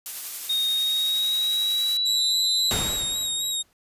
blue noise with tremolo, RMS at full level -31 dBFS, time 0.06-1.97 s, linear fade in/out 0 ms, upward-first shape triangle, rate 11 Hz, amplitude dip 25%
sine tone with pitch glide, 3715 to 4005 Hz, A#7 to B7, -7 to +23 cents, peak -21 dBFS, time 0.49-2.71 s, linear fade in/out 10 ms, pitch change +130 cents, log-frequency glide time 0.7-2.44 s
25% pulse tone with vibrato, 3777 Hz, A#7, 22 cents sharp, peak -20 dBFS, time 2.05-3.63 s, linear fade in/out 20 ms, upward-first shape sine, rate 3.7 Hz, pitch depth 28 cents each way
pink noise with exponential decay, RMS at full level -25 dBFS, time 2.71-3.73 s, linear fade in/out 0 ms, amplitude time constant 220 ms
effects resampled to 32000 Hz

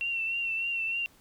sine tone with vibrato, 2719 Hz, F7, 47 cents flat, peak -28 dBFS, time 0.01-1.06 s, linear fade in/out 0 ms, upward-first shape triangle, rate 3.3 Hz, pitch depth 46 cents each way, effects pink hiss -60 dBFS RMS until 1.2 s

